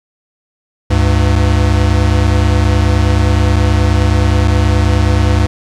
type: tone pair together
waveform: square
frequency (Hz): 71 / 100.49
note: C#2 / G2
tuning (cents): +42 / +43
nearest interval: tritone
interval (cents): 601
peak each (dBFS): -12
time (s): 0.9-5.47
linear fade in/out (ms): 10
effects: low-pass 7000 Hz 12 dB/octave + 8-bit